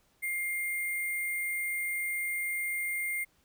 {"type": "tone with sample-and-hold", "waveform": "sine", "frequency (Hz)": 2114, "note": "C7", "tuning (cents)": 17, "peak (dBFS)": -30, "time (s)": [0.22, 3.25], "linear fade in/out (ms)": 20, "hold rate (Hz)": 11025, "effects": ["pink hiss -69 dBFS RMS until 3.44 s"]}